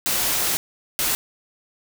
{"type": "noise bursts at uneven times", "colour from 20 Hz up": "white", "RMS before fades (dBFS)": -22, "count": 2, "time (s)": [[0.06, 0.57], [0.99, 1.15]], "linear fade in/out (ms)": 0, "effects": []}